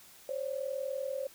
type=tone pair together; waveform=sine; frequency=528.8 / 569 Hz; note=C5 / C#5; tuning=+18 / +45 cents; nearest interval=minor second; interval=127 cents; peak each=-35 / -37 dBFS; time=0.29-1.27 s; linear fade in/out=2 ms; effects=white hiss -56 dBFS RMS until 1.34 s